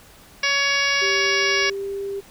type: harmonic tone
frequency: 561 Hz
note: C#5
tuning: 21 cents sharp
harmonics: 1 / 2 / 3 / 4 / 5 / 6 / 7 / 8 / 9 / 10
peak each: -32 / -29 / -24 / -22 / -27 / -32 / -33 / -33 / -28 / -28 dBFS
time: 0.43-1.7 s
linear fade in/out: 5 ms
type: tone with pitch glide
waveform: sine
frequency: 390.7 to 396.2 Hz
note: G4 to G4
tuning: -6 to +18 cents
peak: -25 dBFS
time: 1.01-2.21 s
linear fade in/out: 20 ms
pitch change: +24 cents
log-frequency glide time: 1.12-2.02 s
effects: pink hiss -48 dBFS RMS until 2.3 s